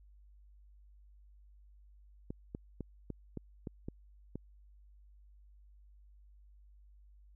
clicks, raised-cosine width 3 ms, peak -27 dBFS, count 8, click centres 2.305 / 2.549 / 2.807 / 3.103 / 3.373 / 3.672 / 3.885 / 4.356 s, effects added 50 Hz sine -57 dBFS peak until 7.35 s

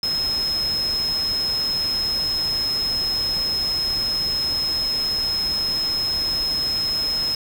sine tone in noise, 5150 Hz, E8, 41 cents flat, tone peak -20 dBFS, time 0.03-7.35 s, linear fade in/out 2 ms, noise pink, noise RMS -34 dBFS, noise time 0.03-7.35 s, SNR +11 dB, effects none

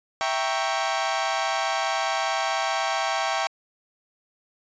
sawtooth chord, E diminished seventh, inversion none, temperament equal, 659.3 / 784 / 932.3 / 1108.7 Hz, E5 / G5 / Bb5 / Db6, 0 / 0 / 0 / 0 cents, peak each -25 / -23 / -28 / -26 dBFS, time 0.21-3.47 s, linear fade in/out 0 ms, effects resampled to 16000 Hz

